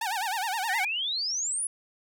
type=tone with vibrato; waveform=sawtooth; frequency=830.6 Hz; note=G#5; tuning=in tune; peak=-24 dBFS; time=0.01-0.85 s; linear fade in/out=5 ms; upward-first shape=sine; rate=9.6 Hz; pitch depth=210 cents each way
type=exponential sweep; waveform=sine; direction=up; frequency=1760 to 10460 Hz; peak=-27 dBFS; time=0.69-1.67 s; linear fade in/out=2 ms
effects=none